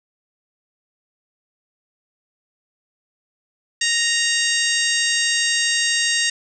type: harmonic tone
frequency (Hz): 932.3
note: A#5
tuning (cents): 0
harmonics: 2 / 3 / 4 / 5 / 6 / 7 / 8 / 9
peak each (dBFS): -22 / -24 / -25 / -26 / -27 / -27 / -28 / -29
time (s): 3.81-6.3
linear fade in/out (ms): 5
effects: none